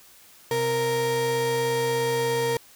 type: tone pair together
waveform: 35% pulse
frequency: 130.6 / 465.4 Hz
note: C3 / A#4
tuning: -3 / -3 cents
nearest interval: octave + minor seventh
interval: 2200 cents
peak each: -30 / -21 dBFS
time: 0.51-2.57 s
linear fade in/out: 2 ms
effects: white hiss -52 dBFS RMS until 2.75 s